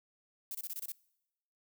violet noise bursts, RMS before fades -40 dBFS, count 7, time 0.51-0.92 s, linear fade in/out 2 ms, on 38 ms, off 24 ms, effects noise-tail reverb RT60 0.9 s tail -24 dB re dry

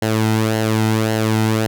sawtooth tone with flanger, 110 Hz, A2, in tune, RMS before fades -17 dBFS, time 0.02-1.67 s, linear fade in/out 5 ms, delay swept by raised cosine 0.83 to 1.79 ms, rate 1.8 Hz, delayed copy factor -0.6, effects none

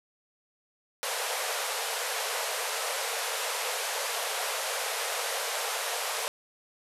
pink band-pass noise, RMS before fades -32 dBFS, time 1.03-6.28 s, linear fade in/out 0 ms, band 440 to 13000 Hz, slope 96 dB/octave, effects none

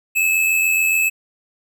square tone pair together, 2524 / 2611 Hz, D#7 / E7, +24 / -17 cents, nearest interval minor second, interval 59 cents, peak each -24 / -16 dBFS, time 0.15-1.1 s, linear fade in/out 20 ms, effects none

